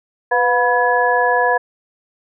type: tone cluster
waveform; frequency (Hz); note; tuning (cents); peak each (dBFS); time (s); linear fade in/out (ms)
sine; 496.5 / 718 / 982 / 1693; B4 / F5 / B5 / G#6; +9 / +48 / -10 / +33; -18; 0.31-1.58; 10
effects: none